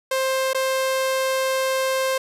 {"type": "tone with dropouts", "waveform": "sawtooth", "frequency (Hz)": 527, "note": "C5", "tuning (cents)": 12, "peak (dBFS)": -16, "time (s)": [0.11, 2.18], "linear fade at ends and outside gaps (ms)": 5, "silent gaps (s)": [0.533, 0.546], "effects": ["resampled to 32000 Hz", "8-bit"]}